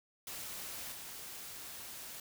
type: noise with level steps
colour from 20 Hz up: white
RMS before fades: -44 / -47 dBFS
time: 0.27-2.2 s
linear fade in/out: 2 ms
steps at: 0.92 s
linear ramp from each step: 10 ms
effects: none